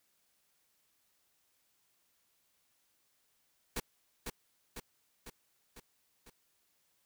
pink noise with echo, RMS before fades -36 dBFS, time 3.76-3.8 s, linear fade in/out 5 ms, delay 500 ms, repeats 5, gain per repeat -4 dB, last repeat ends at 6.3 s, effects white hiss -75 dBFS RMS until 7.05 s

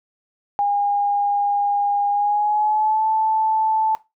sine tone with pitch glide, 813 to 876.4 Hz, G#5 to A5, -37 to -7 cents, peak -16 dBFS, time 0.59-3.95 s, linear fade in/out 0 ms, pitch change +130 cents, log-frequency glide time 2.1-3.07 s, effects noise-tail reverb RT60 0.2 s tail -17 dB re dry

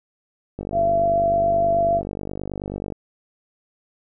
click train, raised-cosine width 2 ms, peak -16 dBFS, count 116, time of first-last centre 0.59-2.923 s, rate 49.3 Hz
sine tone with vibrato, 677 Hz, E5, 46 cents sharp, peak -16 dBFS, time 0.72-2.02 s, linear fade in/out 50 ms, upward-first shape sine, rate 6.8 Hz, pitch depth 9 cents each way
effects none

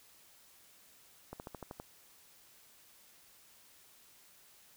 slowing click train, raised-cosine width 1 ms, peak -29 dBFS, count 7, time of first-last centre 1.33-1.799 s, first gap 69 ms, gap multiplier 1.05, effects white hiss -62 dBFS RMS until 4.76 s

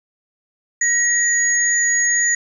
sine tone pair together, 1900 / 6749 Hz, A#6 / G#8, +33 / +27 cents, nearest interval octave + minor seventh, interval 2194 cents, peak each -17 dBFS, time 0.81-2.35 s, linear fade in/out 5 ms, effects none

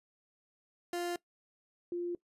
30% pulse / sine tone pair in turn, 349.2 / 349.2 Hz, F4 / F4, 0 / 0 cents, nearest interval unison, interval 0 cents, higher neither, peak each -31 / -33 dBFS, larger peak first, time 0.93-1.16 / 1.92-2.15 s, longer neither, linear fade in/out 2 ms, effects noise-tail reverb RT60 0.1 s tail -20 dB re dry + resampled to 32000 Hz

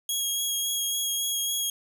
15% pulse tone with vibrato, 3295 Hz, G#7, 14 cents flat, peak -19 dBFS, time 0.09-1.7 s, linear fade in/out 2 ms, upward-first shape sine, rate 3.6 Hz, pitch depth 14 cents each way, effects none

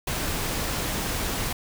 pink noise, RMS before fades -28 dBFS, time 0.07-1.53 s, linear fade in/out 5 ms, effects none

